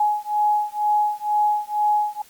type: beating tone pair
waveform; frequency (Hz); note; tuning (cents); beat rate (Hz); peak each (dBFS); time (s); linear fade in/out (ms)
sine; 838 / 840.1; G#5 / G#5; +15 / +20; 2.1; -21 / -21; 0-2.22; 5
effects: white hiss -51 dBFS RMS until 2.29 s + Opus 48 kbps